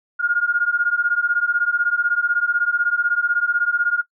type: beating tone pair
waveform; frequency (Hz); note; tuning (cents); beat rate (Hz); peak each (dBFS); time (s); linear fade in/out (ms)
sine; 1417 / 1433; F6 / F6; +25 / +44; 16; -19; 0.19-4.02; 20
effects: noise-tail reverb RT60 0.1 s tail -21 dB re dry